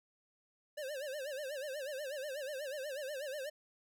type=tone with vibrato; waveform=square; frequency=561 Hz; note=C#5; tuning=21 cents sharp; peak=-40 dBFS; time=0.77-3.5 s; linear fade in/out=10 ms; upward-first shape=sine; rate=8.2 Hz; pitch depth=150 cents each way; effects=none